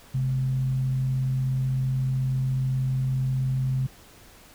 sine tone with frequency modulation, 131.5 Hz, C3, 9 cents sharp, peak -22 dBFS, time 0.14-3.87 s, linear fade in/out 10 ms, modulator 83.6 Hz, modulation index 0.24, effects pink hiss -51 dBFS RMS until 4.54 s

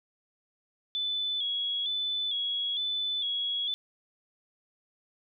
sine tone with vibrato, 3417 Hz, G#7, 49 cents sharp, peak -28 dBFS, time 0.95-3.74 s, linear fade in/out 0 ms, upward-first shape square, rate 1.1 Hz, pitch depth 43 cents each way, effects none

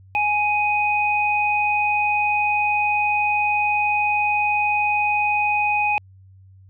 sine tone pair together, 833.8 / 2500 Hz, G#5 / D#7, +7 / +8 cents, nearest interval octave + perfect fifth, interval 1901 cents, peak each -20 dBFS, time 0.15-5.98 s, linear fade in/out 0 ms, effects added 95 Hz sine -45 dBFS peak until 6.69 s

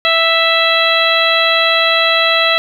harmonic tone, 659.3 Hz, E5, in tune, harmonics 1 / 2 / 3 / 4 / 5 / 6, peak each -17 / -17 / -17 / -17 / -17 / -17 dBFS, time 0.05-2.58 s, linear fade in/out 0 ms, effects 7-bit

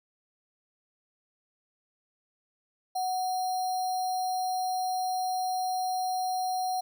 sine tone with sample-and-hold, 740 Hz, F#5, in tune, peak -27 dBFS, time 2.95-6.81 s, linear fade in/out 10 ms, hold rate 4900 Hz, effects none

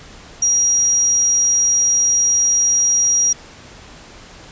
sine tone, 5720 Hz, F8, 41 cents sharp, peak -12 dBFS, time 0.42-3.33 s, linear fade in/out 5 ms, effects pink hiss -40 dBFS RMS until 4.51 s + resampled to 16000 Hz

